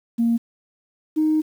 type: tone pair in turn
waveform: sine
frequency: 232.5 / 310.4 Hz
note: A#3 / D#4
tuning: -4 / -4 cents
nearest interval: perfect fourth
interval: 500 cents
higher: second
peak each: -15 dBFS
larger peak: neither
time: 0.18-0.38 / 1.16-1.42 s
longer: second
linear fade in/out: 20 ms
effects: tanh soft clip ceiling -11 dBFS + 8-bit